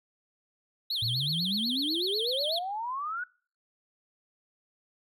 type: tone with vibrato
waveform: triangle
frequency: 3711 Hz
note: A#7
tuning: 9 cents flat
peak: -27 dBFS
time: 0.9-2.59 s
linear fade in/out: 5 ms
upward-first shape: sine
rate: 8.1 Hz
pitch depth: 300 cents each way
type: exponential sweep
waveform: sine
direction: up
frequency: 109.7 to 1500 Hz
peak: -31 dBFS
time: 1.02-3.24 s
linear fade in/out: 5 ms
effects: noise-tail reverb RT60 0.4 s tail -23 dB re dry